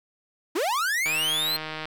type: linear sweep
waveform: 45% pulse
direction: up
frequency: 281 to 4237 Hz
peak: -23 dBFS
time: 0.55-1.57 s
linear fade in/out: 10 ms
type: click train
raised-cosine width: 0.3 ms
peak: -17 dBFS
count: 125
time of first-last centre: 1.06-1.855 s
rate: 156 Hz
effects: none